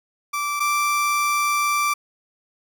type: tone pair in turn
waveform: 30% pulse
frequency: 1166 / 1172.1 Hz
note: D6 / D6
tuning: -13 / -4 cents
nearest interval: unison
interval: 9 cents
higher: second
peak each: -20 / -16 dBFS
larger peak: second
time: 0.33-0.6 / 0.6-1.94 s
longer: second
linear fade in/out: 10 ms
effects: none